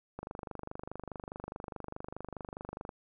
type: click train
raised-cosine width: 1 ms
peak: -26 dBFS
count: 68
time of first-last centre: 0.19-2.892 s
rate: 24.8 Hz
effects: none